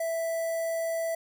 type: tone with notch filter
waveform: square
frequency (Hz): 659.3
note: E5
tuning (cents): 0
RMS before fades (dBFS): -30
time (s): 0-1.15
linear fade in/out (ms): 5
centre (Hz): 3500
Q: 0.63
effects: none